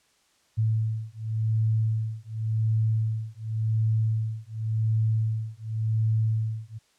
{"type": "beating tone pair", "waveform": "sine", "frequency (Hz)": [110, 110.9], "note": ["A2", "A2"], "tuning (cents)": [0, 14], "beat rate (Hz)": 0.9, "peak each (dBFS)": -26, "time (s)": [0.57, 6.79], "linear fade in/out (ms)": 20, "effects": ["white hiss -65 dBFS RMS until 6.98 s", "low-pass 8000 Hz 12 dB/octave"]}